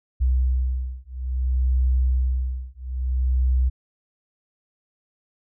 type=beating tone pair; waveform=sine; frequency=63.3 / 63.89 Hz; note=B1 / C2; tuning=+43 / -41 cents; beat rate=0.59 Hz; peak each=-22 dBFS; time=0.2-3.7 s; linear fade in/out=20 ms; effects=none